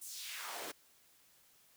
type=noise with high-pass filter sweep; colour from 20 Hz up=pink; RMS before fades=-45 dBFS; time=0.01-0.72 s; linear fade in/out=10 ms; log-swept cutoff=9700 to 330 Hz; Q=1.7; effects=white hiss -67 dBFS RMS until 1.76 s